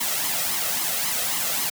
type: noise with flanger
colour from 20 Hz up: white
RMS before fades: -25 dBFS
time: 0-1.7 s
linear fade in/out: 10 ms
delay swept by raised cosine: 0.96 to 1.56 ms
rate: 3.7 Hz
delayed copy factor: +0.6
effects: high-pass 150 Hz 12 dB/octave

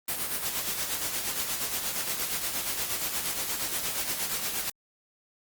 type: noise with tremolo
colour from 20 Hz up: white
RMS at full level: -29 dBFS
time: 0.08-4.7 s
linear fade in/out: 5 ms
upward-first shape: sine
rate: 8.5 Hz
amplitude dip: 50%
effects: Opus 32 kbps

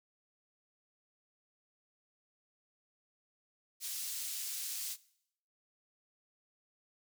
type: high-pass noise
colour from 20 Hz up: pink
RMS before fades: -40 dBFS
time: 3.8-4.97 s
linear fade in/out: 50 ms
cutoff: 5300 Hz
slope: 12 dB/octave
effects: noise-tail reverb RT60 0.7 s tail -20 dB re dry

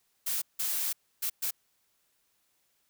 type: noise bursts at uneven times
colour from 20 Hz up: blue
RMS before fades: -31 dBFS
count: 4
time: 0.26-0.42 / 0.59-0.93 / 1.22-1.3 / 1.42-1.51 s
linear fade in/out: 10 ms
effects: white hiss -73 dBFS RMS until 2.89 s

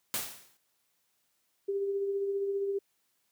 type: noise with exponential decay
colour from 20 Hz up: white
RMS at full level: -30 dBFS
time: 0.14-0.57 s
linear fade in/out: 0 ms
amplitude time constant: 93 ms
type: tone with tremolo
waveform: sine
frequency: 396.7 Hz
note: G4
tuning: 21 cents sharp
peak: -27 dBFS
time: 1.68-2.79 s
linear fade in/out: 10 ms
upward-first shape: triangle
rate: 15 Hz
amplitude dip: 40%
effects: white hiss -75 dBFS RMS until 3.31 s + high-pass 80 Hz 12 dB/octave

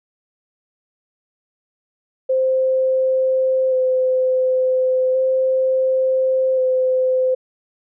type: tone with vibrato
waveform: sine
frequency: 518 Hz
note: C5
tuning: 17 cents flat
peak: -14 dBFS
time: 2.29-7.35 s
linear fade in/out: 10 ms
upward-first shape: square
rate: 0.35 Hz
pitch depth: 12 cents each way
effects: none

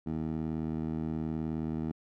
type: tone with band-pass filter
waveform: 15% pulse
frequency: 79 Hz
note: D#2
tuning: 27 cents sharp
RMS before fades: -34 dBFS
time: 0.06-1.92 s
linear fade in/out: 10 ms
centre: 250 Hz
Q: 1.1
effects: none

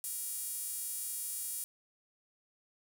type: tone with high-pass filter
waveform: sawtooth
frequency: 474.6 Hz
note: A#4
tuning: 31 cents sharp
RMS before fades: -39 dBFS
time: 0.04-1.64 s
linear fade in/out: 0 ms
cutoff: 9800 Hz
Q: 2.1
effects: none

